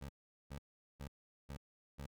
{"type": "tone bursts", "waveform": "20% pulse", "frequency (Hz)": 70.3, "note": "C#2", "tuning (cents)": 25, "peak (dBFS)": -40, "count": 5, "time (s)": [0.01, 2.065], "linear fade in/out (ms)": 10, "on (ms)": 83, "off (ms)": 410, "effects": []}